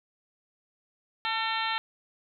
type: harmonic tone with a mistuned harmonic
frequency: 450 Hz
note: A4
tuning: 39 cents sharp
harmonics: 2 / 3 / 4 / 5 / 6 / 7 / 8 / 9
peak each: -32 / -34 / -35 / -36 / -37 / -37 / -38 / -39 dBFS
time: 1.25-1.78 s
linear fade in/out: 0 ms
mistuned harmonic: 2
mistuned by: -28 cents
effects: none